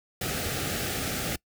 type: band-stop noise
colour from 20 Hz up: pink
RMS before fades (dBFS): -30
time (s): 0.21-1.36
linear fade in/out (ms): 5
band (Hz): 840 to 1200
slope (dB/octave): 96
effects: noise-tail reverb RT60 0.1 s tail -23 dB re dry + high-pass 60 Hz 12 dB/octave